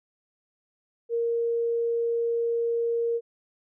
sine tone, 466.2 Hz, A#4, in tune, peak -23 dBFS, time 1.09-3.21 s, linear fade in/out 50 ms, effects none

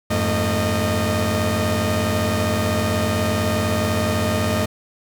sawtooth tone cluster, 88.4 / 104.4 / 224.8 / 615 Hz, F2 / G#2 / A3 / D#5, +22 / +10 / +37 / -20 cents, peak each -20 dBFS, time 0.1-4.66 s, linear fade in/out 10 ms, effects none

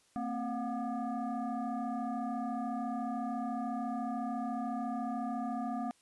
sine tone with frequency modulation, 227 Hz, A#3, 46 cents flat, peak -33 dBFS, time 0.16-5.91 s, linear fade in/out 0 ms, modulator 488 Hz, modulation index 1.4, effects white hiss -68 dBFS RMS until 6.01 s + resampled to 24000 Hz

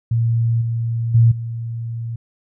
sine tone with level steps, 115.7 Hz, A#2, 13 cents flat, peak -14 / -18 / -8 / -23 dBFS, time 0.11-2.16 s, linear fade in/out 5 ms, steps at 0.61 / 1.14 / 1.31 s, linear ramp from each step 10 ms, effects none

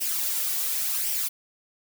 blue noise with flanger, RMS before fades -27 dBFS, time 0-1.29 s, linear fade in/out 20 ms, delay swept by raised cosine 0.36 to 2.66 ms, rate 0.91 Hz, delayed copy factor +0.5, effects none

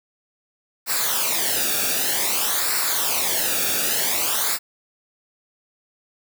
white noise with flanger, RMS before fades -22 dBFS, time 0.86-4.59 s, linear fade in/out 50 ms, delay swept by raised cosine 0.31 to 0.99 ms, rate 0.53 Hz, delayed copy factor -0.7, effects none

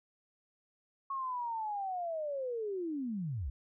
sine linear sweep, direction down, 1102 to 55 Hz, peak -34 dBFS, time 1.1-3.5 s, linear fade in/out 5 ms, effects none

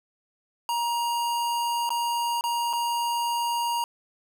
square tone with dropouts, 944 Hz, A#5, 22 cents sharp, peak -25 dBFS, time 0.69-3.84 s, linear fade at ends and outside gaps 1 ms, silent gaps 1.892-1.904 / 2.41-2.439 / 2.73-2.734 s, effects none

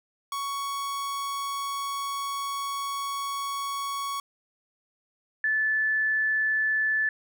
45% pulse / sine tone pair in turn, 1115 / 1742.6 Hz, C#6 / A6, +10 / -17 cents, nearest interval minor sixth, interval 773 cents, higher second, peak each -29 / -22 dBFS, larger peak second, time 0.32-4.2 / 5.44-7.09 s, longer first, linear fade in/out 2 ms, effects none

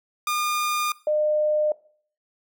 sawtooth / sine tone pair in turn, 1212 / 606 Hz, D#6 / D#5, -46 / -46 cents, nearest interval octave, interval 1200 cents, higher first, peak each -19 dBFS, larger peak neither, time 0.27-0.92 / 1.07-1.72 s, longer neither, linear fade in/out 2 ms, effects noise-tail reverb RT60 0.5 s tail -20 dB re dry

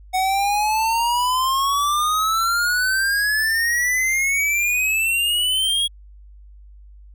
square exponential sweep, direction up, 740 to 3322 Hz, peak -18 dBFS, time 0.13-5.88 s, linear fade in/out 20 ms, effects added 50 Hz sine -41 dBFS peak until 7.14 s

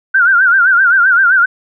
sine tone with vibrato, 1480 Hz, F#6, in tune, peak -6 dBFS, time 0.14-1.46 s, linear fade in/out 10 ms, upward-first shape sine, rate 7.7 Hz, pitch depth 120 cents each way, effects none

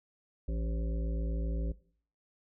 harmonic tone with a mistuned harmonic, 55.8 Hz, A1, 25 cents sharp, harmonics 1 / 3 / 5 / 7 / 9 / 10, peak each -31 / -41 / -45 / -48 / -50 / -51 dBFS, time 0.48-1.72 s, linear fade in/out 5 ms, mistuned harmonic 9, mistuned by +28 cents, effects noise-tail reverb RT60 0.5 s tail -18 dB re dry

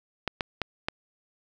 clicks, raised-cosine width 0.3 ms, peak -11 dBFS, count 4, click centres 0.277 / 0.408 / 0.617 / 0.885 s, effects none

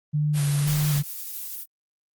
sine tone with vibrato, 146.83 Hz, D3, in tune, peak -20 dBFS, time 0.13-1.03 s, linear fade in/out 20 ms, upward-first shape square, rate 1.9 Hz, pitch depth 32 cents each way
white noise, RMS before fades -31 dBFS, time 0.33-1.03 s, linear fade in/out 50 ms
violet noise with tremolo, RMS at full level -33 dBFS, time 1.01-1.66 s, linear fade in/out 50 ms, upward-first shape triangle, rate 12 Hz, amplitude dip 25%
effects Opus 32 kbps

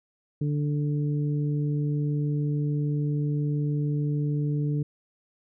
harmonic tone, 146.9 Hz, D3, 1 cent sharp, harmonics 1 / 2 / 3, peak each -24 / -32 / -38 dBFS, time 0.41-4.83 s, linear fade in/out 5 ms, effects none

